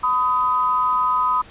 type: tone pair together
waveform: sine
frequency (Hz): 1006.4 / 1253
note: B5 / D#6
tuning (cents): +32 / +12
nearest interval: major third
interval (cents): 380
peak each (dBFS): -19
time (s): 0.03-1.42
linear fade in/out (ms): 10
effects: pink hiss -44 dBFS RMS until 1.5 s + resampled to 8000 Hz